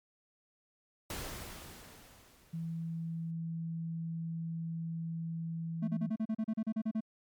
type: noise with exponential decay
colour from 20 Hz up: pink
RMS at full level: -39 dBFS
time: 1.1-3.31 s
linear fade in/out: 2 ms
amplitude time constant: 480 ms
type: tone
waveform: sine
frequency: 164.81 Hz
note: E3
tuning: in tune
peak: -35 dBFS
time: 2.53-6.1 s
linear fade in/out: 10 ms
type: tone bursts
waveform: triangle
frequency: 220 Hz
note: A3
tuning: in tune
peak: -28 dBFS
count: 13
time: 5.82-7.007 s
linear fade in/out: 10 ms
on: 59 ms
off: 35 ms
effects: MP3 96 kbps